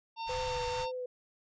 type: harmonic tone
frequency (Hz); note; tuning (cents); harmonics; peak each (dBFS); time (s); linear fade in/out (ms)
909; A#5; -44; 1 / 3 / 4 / 5 / 6; -36 / -46 / -48 / -50 / -52; 0.16-0.92; 50
type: band-stop noise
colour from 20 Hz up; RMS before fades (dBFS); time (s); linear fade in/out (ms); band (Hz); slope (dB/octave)
pink; -41; 0.26-0.87; 50; 150 to 740; 48
type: tone with vibrato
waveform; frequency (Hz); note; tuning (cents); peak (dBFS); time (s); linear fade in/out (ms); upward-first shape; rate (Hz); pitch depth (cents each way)
sine; 501; B4; +25; -35; 0.29-1.06; 5; sine; 2.1; 29
effects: resampled to 16000 Hz